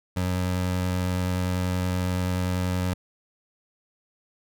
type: tone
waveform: 25% pulse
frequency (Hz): 91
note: F#2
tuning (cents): -28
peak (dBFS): -20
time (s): 0.16-2.94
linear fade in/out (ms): 10
effects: none